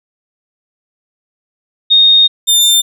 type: tone pair in turn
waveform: sine / sawtooth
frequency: 3700 / 3601 Hz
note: A#7 / A7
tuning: -14 / +39 cents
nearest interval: unison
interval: 47 cents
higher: first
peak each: -4 dBFS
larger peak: neither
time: 1.9-2.28 / 2.47-2.82 s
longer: first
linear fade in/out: 20 ms
effects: none